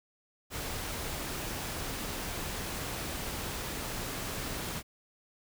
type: noise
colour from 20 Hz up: pink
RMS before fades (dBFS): -37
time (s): 0.5-4.83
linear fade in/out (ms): 50
effects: none